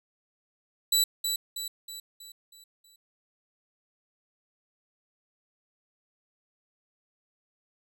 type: tone with echo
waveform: 20% pulse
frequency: 3951 Hz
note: B7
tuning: in tune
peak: -15 dBFS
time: 0.92-1.04 s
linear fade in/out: 5 ms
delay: 320 ms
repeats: 6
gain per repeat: -6 dB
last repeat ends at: 2.96 s
effects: none